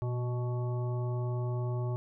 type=harmonic tone with a mistuned harmonic; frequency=123.47 Hz; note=B2; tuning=in tune; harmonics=1 / 3 / 5 / 7 / 9; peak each=-30 / -40 / -44 / -47 / -49 dBFS; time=0.02-1.96 s; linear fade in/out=0 ms; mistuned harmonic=1; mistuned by=-44 cents; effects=none